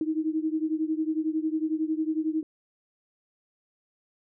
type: beating tone pair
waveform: sine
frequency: 311.1 / 322.1 Hz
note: D#4 / E4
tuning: 0 / -40 cents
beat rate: 11 Hz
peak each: -27 / -29 dBFS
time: 0.01-2.43 s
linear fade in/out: 2 ms
effects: none